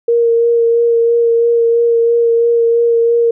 sine tone with vibrato, 466.2 Hz, A#4, in tune, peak -8 dBFS, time 0.08-3.31 s, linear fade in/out 5 ms, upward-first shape sine, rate 3 Hz, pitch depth 15 cents each way, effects none

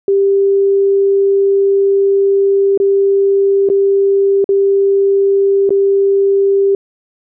sine tone with dropouts, 394.7 Hz, G4, 12 cents sharp, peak -8 dBFS, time 0.08-6.75 s, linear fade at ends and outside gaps 2 ms, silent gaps 2.776-2.8 / 3.689-3.699 / 4.443-4.49 / 5.693-5.705 s, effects none

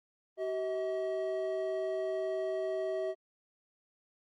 triangle tone pair together, 380.9 / 639 Hz, G4 / D#5, -50 / +46 cents, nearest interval major sixth, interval 896 cents, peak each -33 / -32 dBFS, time 0.37-3.15 s, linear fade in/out 50 ms, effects Opus 32 kbps

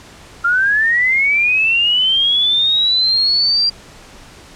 sine linear sweep, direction up, 1372 to 4773 Hz, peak -11 dBFS, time 0.44-3.7 s, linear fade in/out 10 ms, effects pink hiss -40 dBFS RMS until 4.55 s + low-pass 8000 Hz 12 dB/octave

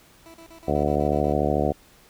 20% pulse tone bursts, 329.6 Hz, E4, in tune, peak -39 dBFS, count 9, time 0.26-1.324 s, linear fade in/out 0 ms, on 80 ms, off 43 ms
harmonic tone, 73.42 Hz, D2, in tune, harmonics 1 / 2 / 3 / 4 / 5 / 6 / 7 / 8 / 9 / 10, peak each -29 / -29 / -29 / -29 / -29 / -29 / -29 / -29 / -29 / -29 dBFS, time 0.67-1.73 s, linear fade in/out 20 ms
effects pink hiss -54 dBFS RMS until 2.09 s

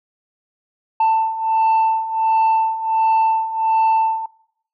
sine beating tone pair, 888 / 889.4 Hz, A5 / A5, +16 / +18 cents, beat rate 1.4 Hz, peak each -18 / -14 dBFS, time 1-4.26 s, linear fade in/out 5 ms, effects noise-tail reverb RT60 0.7 s tail -21 dB re dry + tanh soft clip ceiling -11 dBFS

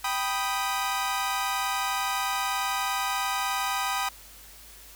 sawtooth chord, G augmented, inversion none, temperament equal, 784 / 987.8 / 1244.5 Hz, G5 / B5 / D#6, 0 / 0 / 0 cents, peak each -27 dBFS, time 0.04-4.09 s, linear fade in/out 5 ms, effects added 50 Hz sine -53 dBFS peak until 4.95 s + white hiss -49 dBFS RMS until 4.95 s

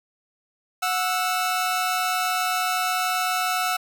sawtooth tone pair together, 733.2 / 1318.5 Hz, F#5 / E6, -16 / 0 cents, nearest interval minor seventh, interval 1016 cents, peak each -21 dBFS, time 0.82-3.77 s, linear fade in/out 10 ms, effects none

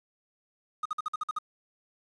triangle tone bursts, 1244.5 Hz, D#6, in tune, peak -26 dBFS, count 8, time 0.83-1.387 s, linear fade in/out 5 ms, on 25 ms, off 51 ms, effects resampled to 22050 Hz + 9-bit

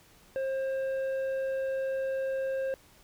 sine tone with tanh clipping, 533 Hz, C5, 32 cents sharp, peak -30 dBFS, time 0.36-2.74 s, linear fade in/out 0 ms, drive 7 dB, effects pink hiss -59 dBFS RMS until 3.03 s

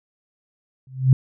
sine tone with exponential growth, 130.81 Hz, C3, in tune, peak -6 dBFS, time 0.87-1.13 s, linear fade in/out 2 ms, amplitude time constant 56 ms, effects none

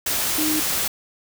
sine tone in noise, 308.5 Hz, D#4, 15 cents flat, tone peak -22 dBFS, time 0.38-0.6 s, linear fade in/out 5 ms, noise white, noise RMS -23 dBFS, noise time 0.06-0.88 s, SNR -2 dB, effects none

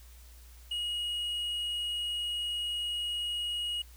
triangle tone with tanh clipping, 2890 Hz, F#7, 41 cents flat, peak -32 dBFS, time 0.71-3.82 s, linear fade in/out 5 ms, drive 8 dB, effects added 60 Hz sine -50 dBFS peak until 3.96 s + white hiss -59 dBFS RMS until 3.96 s

